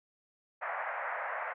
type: band-pass noise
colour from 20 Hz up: pink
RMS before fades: -37 dBFS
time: 0.61-1.54 s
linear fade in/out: 20 ms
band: 590 to 2100 Hz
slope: 48 dB/octave
effects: none